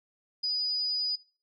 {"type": "tone", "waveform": "sine", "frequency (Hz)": 4945, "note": "D#8", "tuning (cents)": -12, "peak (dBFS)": -27, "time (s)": [0.43, 1.16], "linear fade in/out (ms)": 10, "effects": ["noise-tail reverb RT60 0.4 s tail -22 dB re dry"]}